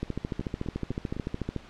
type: two click trains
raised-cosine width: 3 ms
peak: -22 / -17 dBFS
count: 4 / 22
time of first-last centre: 0.41-1.166 / 0.03-1.563 s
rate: 3.97 / 13.7 Hz
effects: pink hiss -50 dBFS RMS until 1.69 s + low-pass 4000 Hz 12 dB/octave